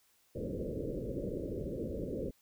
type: low-pass noise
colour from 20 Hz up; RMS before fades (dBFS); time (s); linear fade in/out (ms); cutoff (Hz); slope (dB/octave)
white; -38; 0.35-2.31; 10; 560; 96
effects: white hiss -70 dBFS RMS until 2.41 s